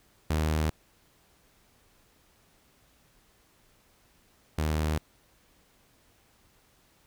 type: tone pair in turn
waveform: sawtooth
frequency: 77.78 / 77.33 Hz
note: D#2 / D#2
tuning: 0 / -10 cents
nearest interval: unison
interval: 10 cents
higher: first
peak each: -21 / -22 dBFS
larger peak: first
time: 0.3-0.7 / 4.58-4.98 s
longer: neither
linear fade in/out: 5 ms
effects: pink hiss -64 dBFS RMS until 7.06 s